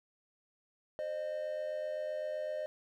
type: tone pair together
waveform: triangle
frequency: 523.3 / 611.1 Hz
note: C5 / D#5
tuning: 0 / -31 cents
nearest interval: minor third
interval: 269 cents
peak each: -40 / -34 dBFS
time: 0.99-2.66 s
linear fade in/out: 0 ms
effects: none